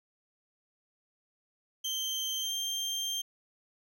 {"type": "tone with pitch glide", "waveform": "30% pulse", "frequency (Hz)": [3136, 3172], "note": ["G7", "G7"], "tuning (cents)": [0, 20], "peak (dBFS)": -29, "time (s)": [1.84, 3.22], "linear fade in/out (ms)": 10, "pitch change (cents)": 20, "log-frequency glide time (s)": [2.4, 2.52], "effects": []}